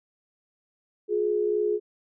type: tone pair together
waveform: sine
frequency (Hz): 357.4 / 420.8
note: F4 / G#4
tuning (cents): +40 / +23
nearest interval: minor third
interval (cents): 283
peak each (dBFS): -28 / -23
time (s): 1.08-1.8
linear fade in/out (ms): 50
effects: none